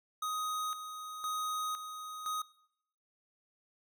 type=tone with tremolo; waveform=square; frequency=1252 Hz; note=D#6; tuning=10 cents sharp; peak=-34 dBFS; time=0.22-2.42 s; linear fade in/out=5 ms; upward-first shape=square; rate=0.98 Hz; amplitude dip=60%; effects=noise-tail reverb RT60 0.7 s tail -20 dB re dry